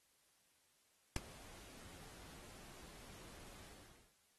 pink noise with ADSR envelope, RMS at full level -34 dBFS, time 1.16-4.15 s, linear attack 3 ms, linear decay 7 ms, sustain -24 dB, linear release 520 ms, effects white hiss -75 dBFS RMS until 4.38 s + AAC 32 kbps

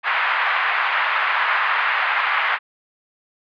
pink band-pass noise, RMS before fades -20 dBFS, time 0.03-2.59 s, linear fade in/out 50 ms, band 960 to 2400 Hz, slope 24 dB/octave, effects resampled to 11025 Hz

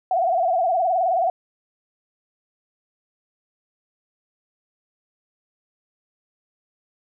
sine tone with vibrato, 708 Hz, F5, 23 cents sharp, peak -17 dBFS, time 0.11-1.3 s, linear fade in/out 2 ms, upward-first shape sine, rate 19 Hz, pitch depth 120 cents each way, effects none

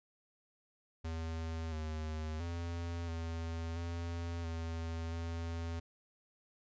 square tone with pitch steps, 81.4 / 78.2 / 85.1 / 82.6 / 84.9 / 82.4 / 83.5 Hz, E2 / D#2 / F2 / E2 / F2 / E2 / E2, -21 / +9 / -44 / +4 / -48 / 0 / +23 cents, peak -38 dBFS, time 1.04-5.8 s, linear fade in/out 10 ms, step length 680 ms, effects resampled to 16000 Hz

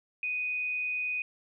sine tone with amplitude modulation, 2489 Hz, D#7, in tune, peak -28 dBFS, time 0.23-1.22 s, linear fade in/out 2 ms, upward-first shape sine, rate 149 Hz, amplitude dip 25%, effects none

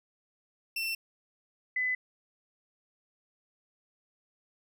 30% pulse / sine tone pair in turn, 2690 / 2009 Hz, E7 / B6, +34 / +29 cents, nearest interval perfect fourth, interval 505 cents, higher first, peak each -28 / -27 dBFS, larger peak second, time 0.76-0.95 / 1.76-1.95 s, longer neither, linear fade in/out 5 ms, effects none

